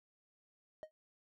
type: tone with exponential decay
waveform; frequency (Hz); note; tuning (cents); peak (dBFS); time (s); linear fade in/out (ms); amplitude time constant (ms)
triangle; 622.3; D#5; 0; -38; 0.83-0.91; 0; 16
effects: none